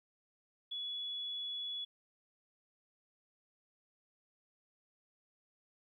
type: tone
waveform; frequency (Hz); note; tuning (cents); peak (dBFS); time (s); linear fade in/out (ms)
sine; 3397; G#7; +38; -38; 0.71-1.85; 10
effects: 13-bit